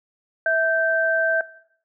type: tone pair together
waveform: sine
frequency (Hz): 652.5 / 1560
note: E5 / G6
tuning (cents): -18 / -9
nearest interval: octave + minor third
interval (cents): 1509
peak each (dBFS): -21 / -19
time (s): 0.46-1.41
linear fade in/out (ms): 2
effects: noise-tail reverb RT60 0.7 s tail -19 dB re dry